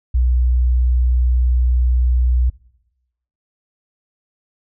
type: tone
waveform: sine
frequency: 61.74 Hz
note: B1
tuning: in tune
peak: -11 dBFS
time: 0.14-2.5 s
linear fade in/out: 10 ms
effects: noise-tail reverb RT60 0.9 s tail -22 dB re dry + tanh soft clip ceiling -7 dBFS